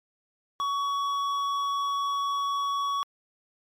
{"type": "tone with hard clipping", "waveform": "sine", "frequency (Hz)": 1124, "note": "C#6", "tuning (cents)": 24, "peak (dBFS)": -27, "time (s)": [0.6, 3.03], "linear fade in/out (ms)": 0, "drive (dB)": 8, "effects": ["MP3 96 kbps"]}